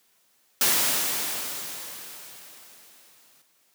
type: noise with exponential decay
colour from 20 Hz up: white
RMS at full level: -20 dBFS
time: 0.61-3.42 s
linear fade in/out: 2 ms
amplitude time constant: 610 ms
effects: white hiss -65 dBFS RMS until 3.74 s + high-pass 150 Hz 12 dB/octave